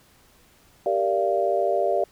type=chord; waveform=sine; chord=G minor seventh; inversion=none; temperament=equal with one note detuned; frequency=392 / 466.2 / 587.3 / 686.9 Hz; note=G4 / Bb4 / D5 / F5; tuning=0 / 0 / 0 / -29 cents; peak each=-26 / -28 / -24 / -24 dBFS; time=0.86-2.04 s; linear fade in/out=2 ms; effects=pink hiss -57 dBFS RMS until 2.11 s